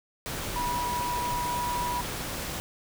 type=tone in noise; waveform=sine; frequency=974 Hz; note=B5; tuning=24 cents flat; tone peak=-28 dBFS; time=0.56-2.01 s; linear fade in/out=0 ms; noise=pink; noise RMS=-34 dBFS; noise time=0.26-2.6 s; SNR=+3 dB; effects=none